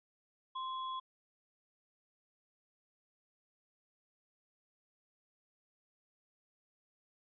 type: tone with sample-and-hold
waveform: sine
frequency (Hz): 1043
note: C6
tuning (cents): -6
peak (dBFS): -37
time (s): 0.55-1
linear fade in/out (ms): 10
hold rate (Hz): 4410
effects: resampled to 11025 Hz